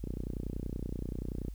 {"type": "click train", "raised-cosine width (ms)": 3, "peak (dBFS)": -24, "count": 45, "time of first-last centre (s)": [0.04, 1.483], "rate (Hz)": 30.5, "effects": ["added 50 Hz sine -40 dBFS peak until 1.54 s", "white hiss -66 dBFS RMS until 1.54 s"]}